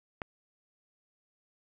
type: click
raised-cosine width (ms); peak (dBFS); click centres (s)
0.5; -20; 0.218
effects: none